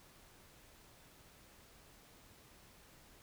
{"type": "silence", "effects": ["pink hiss -62 dBFS RMS until 3.22 s"]}